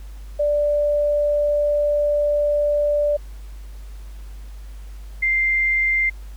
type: tone pair in turn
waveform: sine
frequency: 587.3 / 2094 Hz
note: D5 / C7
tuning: 0 / +1 cents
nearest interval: octave + minor seventh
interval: 2201 cents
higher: second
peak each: -16 dBFS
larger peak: neither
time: 0.39-3.17 / 5.22-6.1 s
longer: first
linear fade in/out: 10 ms
effects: added 50 Hz sine -33 dBFS peak until 6.36 s + pink hiss -52 dBFS RMS until 6.36 s